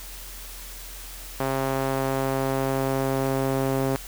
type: tone with band-pass filter sweep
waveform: sawtooth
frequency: 134.2 Hz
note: C3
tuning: 44 cents sharp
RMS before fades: -25 dBFS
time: 1.4-3.96 s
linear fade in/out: 0 ms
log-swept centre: 760 to 470 Hz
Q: 0.85
effects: added 43 Hz sine -40 dBFS peak until 4.07 s + white hiss -41 dBFS RMS until 4.07 s